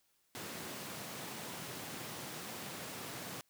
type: high-pass noise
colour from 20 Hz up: pink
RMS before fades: -45 dBFS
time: 0.35-3.41 s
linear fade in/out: 0 ms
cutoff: 120 Hz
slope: 24 dB/octave
effects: white hiss -75 dBFS RMS until 3.49 s